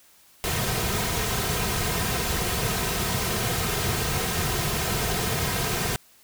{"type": "noise with comb filter", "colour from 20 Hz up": "pink", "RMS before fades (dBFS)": -26, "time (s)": [0.44, 5.96], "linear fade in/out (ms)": 0, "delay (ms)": 3.5, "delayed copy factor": -0.6, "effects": ["white hiss -56 dBFS RMS until 6.23 s"]}